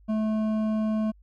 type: tone with hard clipping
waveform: sine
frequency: 216.9 Hz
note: A3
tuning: 25 cents flat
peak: -25 dBFS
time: 0.08-1.12 s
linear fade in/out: 20 ms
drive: 9 dB
effects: added 50 Hz sine -52 dBFS peak until 1.22 s